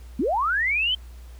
sine linear sweep, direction up, 204.9 to 3136 Hz, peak -20 dBFS, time 0.19-0.95 s, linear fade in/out 5 ms, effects added 60 Hz sine -39 dBFS peak until 1.39 s + pink hiss -55 dBFS RMS until 1.39 s

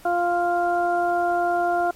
harmonic tone, 349.2 Hz, F4, in tune, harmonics 1 / 2 / 3 / 4, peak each -26 / -20 / -34 / -28 dBFS, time 0.05-1.91 s, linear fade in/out 5 ms, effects pink hiss -49 dBFS RMS until 1.95 s + MP3 64 kbps

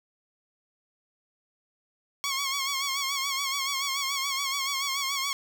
10% pulse tone with vibrato, 1100 Hz, C#6, 14 cents flat, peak -19 dBFS, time 2.24-5.33 s, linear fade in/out 0 ms, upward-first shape sine, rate 7 Hz, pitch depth 63 cents each way, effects none

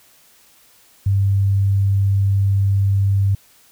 sine tone, 98.6 Hz, G2, 11 cents sharp, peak -13 dBFS, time 1.06-3.35 s, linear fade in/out 5 ms, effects white hiss -52 dBFS RMS until 3.71 s

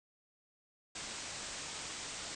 white low-pass noise, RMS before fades -44 dBFS, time 0.95-2.35 s, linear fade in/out 5 ms, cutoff 8500 Hz, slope 96 dB/octave, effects none

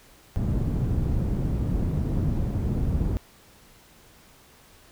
white low-pass noise, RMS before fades -25 dBFS, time 0.36-3.17 s, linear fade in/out 0 ms, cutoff 140 Hz, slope 12 dB/octave, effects pink hiss -54 dBFS RMS until 4.91 s

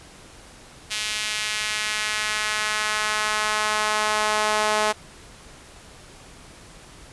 sawtooth tone with high-pass filter sweep, 213.3 Hz, G#3, 46 cents sharp, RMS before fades -24 dBFS, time 0.9-4.93 s, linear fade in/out 20 ms, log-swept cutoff 2800 to 710 Hz, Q 1.2, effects pink hiss -46 dBFS RMS until 7.12 s + resampled to 24000 Hz

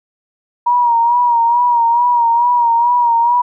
sine tone with vibrato, 950 Hz, A#5, 33 cents sharp, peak -9 dBFS, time 0.66-3.42 s, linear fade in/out 10 ms, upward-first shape sine, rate 2.3 Hz, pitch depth 48 cents each way, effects none

